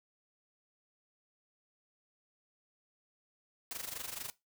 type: noise with amplitude modulation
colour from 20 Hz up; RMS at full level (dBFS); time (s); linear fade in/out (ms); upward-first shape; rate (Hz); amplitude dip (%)
white; -39; 3.71-4.3; 0; sine; 24.3; 80
effects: noise-tail reverb RT60 0.2 s tail -19 dB re dry